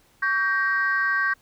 sine chord, G diminished, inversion second, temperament just, 1128.9 / 1568 / 1881.6 Hz, Db6 / G6 / Bb6, +31 / 0 / +16 cents, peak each -26 / -21 / -26 dBFS, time 0.22-1.34 s, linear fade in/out 10 ms, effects tanh soft clip ceiling -13 dBFS + pink hiss -60 dBFS RMS until 1.41 s

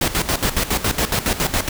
pink noise with tremolo, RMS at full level -18 dBFS, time 0.01-1.69 s, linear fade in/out 5 ms, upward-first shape square, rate 7.2 Hz, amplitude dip 75%, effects none

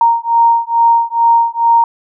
sine beating tone pair, 928 / 930.3 Hz, A#5 / A#5, -8 / -4 cents, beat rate 2.3 Hz, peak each -11 dBFS, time 0.01-1.84 s, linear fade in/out 2 ms, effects none

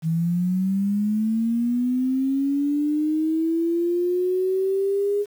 sine linear sweep, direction up, 159.2 to 412.6 Hz, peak -19 dBFS, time 0.02-5.26 s, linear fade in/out 50 ms, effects 8-bit

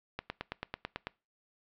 click train, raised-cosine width 0.3 ms, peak -19 dBFS, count 9, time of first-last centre 0.19-1.07 s, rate 9.09 Hz, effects noise-tail reverb RT60 0.3 s tail -23 dB re dry + low-pass 4000 Hz 12 dB/octave

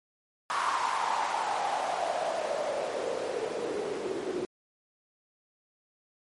white noise with band-pass filter sweep, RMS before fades -31 dBFS, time 0.5-4.45 s, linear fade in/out 0 ms, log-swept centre 1100 to 350 Hz, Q 5.2, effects MP3 48 kbps

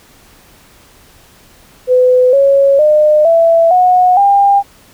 sine tone with pitch steps, 504 / 552.8 / 606.3 / 665 / 729.4 / 800.1 Hz, B4 / C#5 / D#5 / E5 / F#5 / G5, +35 / -5 / -45 / +15 / -25 / +35 cents, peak -5 dBFS, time 1.87-4.63 s, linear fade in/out 50 ms, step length 460 ms, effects pink hiss -44 dBFS RMS until 4.93 s

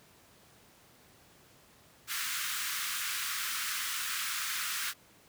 pink high-pass noise, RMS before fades -35 dBFS, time 2.07-4.94 s, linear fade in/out 50 ms, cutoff 1200 Hz, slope 48 dB/octave, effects pink hiss -60 dBFS RMS until 5.28 s + high-pass 80 Hz 12 dB/octave

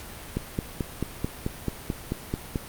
click train, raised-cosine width 3 ms, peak -13 dBFS, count 11, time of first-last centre 0.37-2.558 s, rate 4.57 Hz, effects pink hiss -41 dBFS RMS until 2.68 s + Opus 48 kbps

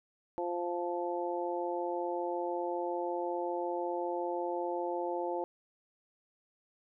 harmonic tone, 174.61 Hz, F3, in tune, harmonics 2 / 3 / 4 / 5, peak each -36 / -37 / -40 / -38 dBFS, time 0.38-5.44 s, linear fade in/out 0 ms, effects none

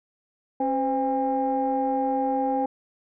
sine tone cluster, 271 / 514 / 808 Hz, C#4 / C5 / G#5, -39 / -31 / -48 cents, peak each -26 / -27 / -24 dBFS, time 0.6-2.66 s, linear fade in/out 5 ms, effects tanh soft clip ceiling -14 dBFS

